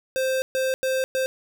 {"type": "tone bursts at uneven times", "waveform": "square", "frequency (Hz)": 523.3, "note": "C5", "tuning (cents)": 0, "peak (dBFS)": -22, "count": 4, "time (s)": [[0.16, 0.42], [0.55, 0.74], [0.83, 1.04], [1.15, 1.26]], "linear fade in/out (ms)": 0, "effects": []}